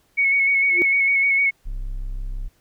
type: tone with vibrato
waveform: sine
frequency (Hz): 2214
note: C#7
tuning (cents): -3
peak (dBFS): -15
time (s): 0.17-1.51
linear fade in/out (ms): 20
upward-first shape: square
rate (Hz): 6.6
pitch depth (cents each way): 20
type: tone with exponential growth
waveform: sine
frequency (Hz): 349.2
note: F4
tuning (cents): 0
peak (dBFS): -17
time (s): 0.67-0.82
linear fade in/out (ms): 0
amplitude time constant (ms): 31
type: tone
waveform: triangle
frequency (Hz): 33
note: C1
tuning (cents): +16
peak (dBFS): -23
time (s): 1.65-2.49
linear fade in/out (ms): 20
effects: pink hiss -62 dBFS RMS until 2.6 s